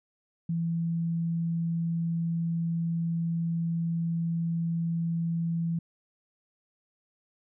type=tone; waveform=sine; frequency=167 Hz; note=E3; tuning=23 cents sharp; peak=-26 dBFS; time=0.49-5.79 s; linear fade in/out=5 ms; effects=none